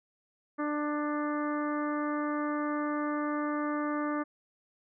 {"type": "harmonic tone with a mistuned harmonic", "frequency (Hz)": 296.8, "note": "D4", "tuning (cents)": 18, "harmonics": [1, 2, 3, 4, 5, 6, 7], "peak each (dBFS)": [-31, -37, -42, -36, -44, -44, -50], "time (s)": [0.58, 4.24], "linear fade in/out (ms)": 20, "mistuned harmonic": 6, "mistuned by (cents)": -20, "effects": []}